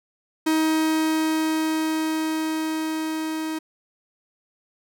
45% pulse tone with level ramp, 316 Hz, D#4, 27 cents sharp, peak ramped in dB -18 to -26 dBFS, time 0.46-3.59 s, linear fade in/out 10 ms, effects none

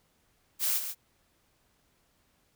blue noise with echo, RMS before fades -28 dBFS, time 0.59-0.81 s, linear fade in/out 50 ms, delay 140 ms, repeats 1, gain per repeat -8 dB, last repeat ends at 0.95 s, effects pink hiss -70 dBFS RMS until 2.55 s

